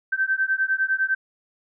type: beating tone pair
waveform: sine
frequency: 1546 / 1555.9 Hz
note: G6 / G6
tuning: -24 / -13 cents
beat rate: 9.9 Hz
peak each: -23 dBFS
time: 0.12-1.15 s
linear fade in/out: 10 ms
effects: none